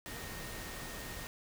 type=tone in noise; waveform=sine; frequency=1849 Hz; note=A#6; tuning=15 cents flat; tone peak=-51 dBFS; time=0.06-1.27 s; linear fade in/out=0 ms; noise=pink; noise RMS=-44 dBFS; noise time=0.06-1.27 s; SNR=-10 dB; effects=none